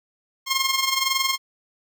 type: tone with amplitude modulation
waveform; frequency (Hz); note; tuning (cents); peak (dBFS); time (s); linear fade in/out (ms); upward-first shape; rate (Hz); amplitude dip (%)
10% pulse; 1070; C6; +38; -9; 0.46-1.38; 50; sine; 21.7; 65
effects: none